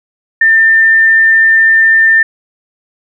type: tone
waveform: sine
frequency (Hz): 1796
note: A6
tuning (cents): +35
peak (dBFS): -4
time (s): 0.41-2.23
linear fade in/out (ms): 5
effects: none